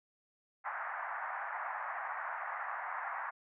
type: band-pass noise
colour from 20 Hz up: pink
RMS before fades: -40 dBFS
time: 0.64-3.31 s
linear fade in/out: 20 ms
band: 720 to 1900 Hz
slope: 48 dB/octave
effects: none